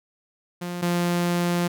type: tone pair in turn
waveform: sawtooth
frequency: 175.9 / 174.38 Hz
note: F3 / F3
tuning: +13 / -2 cents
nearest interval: unison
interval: 15 cents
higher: first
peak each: -25 / -17 dBFS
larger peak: second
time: 0.61-0.82 / 0.82-1.68 s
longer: second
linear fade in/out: 10 ms
effects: none